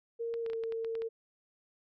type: tone with pitch glide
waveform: sine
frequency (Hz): 463.3 to 453.5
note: A#4 to A#4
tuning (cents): -11 to -48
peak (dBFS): -33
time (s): 0.19-1.09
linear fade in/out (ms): 20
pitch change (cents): -37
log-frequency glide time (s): 0.42-0.48
type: clicks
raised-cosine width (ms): 0.3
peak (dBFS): -32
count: 9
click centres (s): 0.34 / 0.463 / 0.5 / 0.533 / 0.637 / 0.723 / 0.847 / 0.953 / 1.02
effects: none